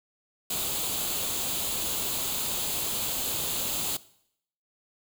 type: noise with comb filter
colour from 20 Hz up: white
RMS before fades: -30 dBFS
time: 0.5-3.97 s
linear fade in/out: 5 ms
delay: 0.27 ms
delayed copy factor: +0.6
effects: noise-tail reverb RT60 0.7 s tail -19 dB re dry